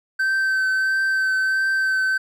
triangle tone with vibrato, 1545 Hz, G6, 26 cents flat, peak -16 dBFS, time 0.19-2.18 s, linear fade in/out 10 ms, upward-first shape triangle, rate 1.5 Hz, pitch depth 18 cents each way, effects none

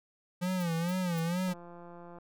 square tone with vibrato, 174.61 Hz, F3, in tune, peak -30 dBFS, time 0.41-1.54 s, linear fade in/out 20 ms, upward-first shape sine, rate 2.2 Hz, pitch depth 110 cents each way
violet noise bursts, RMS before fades -46 dBFS, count 3, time 0.6-1.198 s, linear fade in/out 5 ms, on 26 ms, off 260 ms
click train, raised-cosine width 1 ms, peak -36 dBFS, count 123, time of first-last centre 1.48-2.185 s, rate 173 Hz
effects none

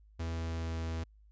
45% pulse tone with pitch glide, 82.41 to 81.75 Hz, E2 to E2, 0 to -14 cents, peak -34 dBFS, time 0.19-1.04 s, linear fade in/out 10 ms, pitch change -14 cents, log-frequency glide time 0.33-0.82 s, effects added 52 Hz sine -57 dBFS peak until 1.31 s + resampled to 16000 Hz

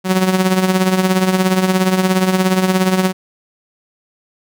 sawtooth tone with tremolo, 186.6 Hz, F#3, 15 cents sharp, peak -5 dBFS, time 0.04-3.13 s, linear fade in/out 50 ms, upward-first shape triangle, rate 17 Hz, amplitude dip 70%, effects none

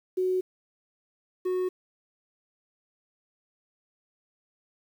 sine / triangle tone pair in turn, 370 / 367.2 Hz, F#4 / F#4, 0 / -13 cents, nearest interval unison, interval 13 cents, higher first, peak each -23 / -23 dBFS, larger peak neither, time 0.17-0.41 / 1.45-1.69 s, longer neither, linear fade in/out 10 ms, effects 9-bit

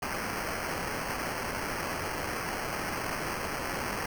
blue noise with sample-and-hold, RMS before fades -34 dBFS, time 0.02-4.06 s, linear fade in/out 5 ms, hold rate 3675 Hz, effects none

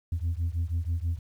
sine beating tone pair, 81.5 / 87.7 Hz, E2 / F2, -19 / +8 cents, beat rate 6.2 Hz, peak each -27 / -28 dBFS, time 0.12-1.19 s, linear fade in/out 5 ms, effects tanh soft clip ceiling -23 dBFS + 10-bit

